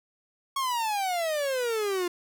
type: exponential sweep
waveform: 45% pulse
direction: down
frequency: 1108.7 to 346.5 Hz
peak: -26 dBFS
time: 0.56-2.08 s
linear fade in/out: 5 ms
effects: none